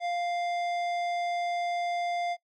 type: tone with tanh clipping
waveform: sine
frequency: 698.5 Hz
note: F5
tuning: in tune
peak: -30 dBFS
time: 0-2.37 s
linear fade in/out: 50 ms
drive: 14 dB
effects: noise-tail reverb RT60 0.1 s tail -19 dB re dry